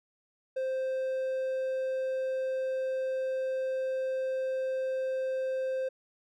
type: tone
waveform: triangle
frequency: 523.3 Hz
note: C5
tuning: in tune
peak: -27 dBFS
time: 0.56-5.89 s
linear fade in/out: 10 ms
effects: none